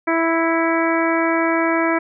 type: harmonic tone with a mistuned harmonic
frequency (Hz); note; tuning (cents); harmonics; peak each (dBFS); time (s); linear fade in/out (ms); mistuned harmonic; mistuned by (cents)
329.6; E4; 0; 1 / 2 / 3 / 4 / 5 / 6 / 7; -19 / -22 / -24 / -25 / -26 / -27 / -27; 0.07-1.99; 10; 7; -24
effects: none